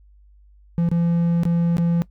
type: tone with dropouts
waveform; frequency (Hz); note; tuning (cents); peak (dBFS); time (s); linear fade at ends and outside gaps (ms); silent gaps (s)
triangle; 170; F3; -46; -14; 0.78-2.02; 0; 0.889-0.915 / 1.434-1.453 / 1.769-1.782
effects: noise-tail reverb RT60 0.1 s tail -19 dB re dry + added 50 Hz sine -48 dBFS peak until 2.1 s